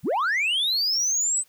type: linear sweep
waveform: sine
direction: up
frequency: 92.7 to 8190 Hz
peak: -18 dBFS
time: 0.03-1.44 s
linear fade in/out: 50 ms
effects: tanh soft clip ceiling -20 dBFS + white hiss -61 dBFS RMS until 1.48 s